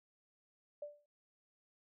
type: tone with exponential decay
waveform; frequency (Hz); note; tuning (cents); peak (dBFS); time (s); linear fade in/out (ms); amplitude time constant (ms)
sine; 587.3; D5; 0; -39; 0.82-1.06; 5; 51
effects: none